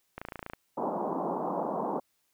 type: click train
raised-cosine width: 0.5 ms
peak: -23 dBFS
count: 11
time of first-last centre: 0.18-0.535 s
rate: 28.2 Hz
type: band-pass noise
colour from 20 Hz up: white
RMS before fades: -32 dBFS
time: 0.77-2 s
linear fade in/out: 10 ms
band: 170 to 1000 Hz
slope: 48 dB/octave
effects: white hiss -74 dBFS RMS until 2.33 s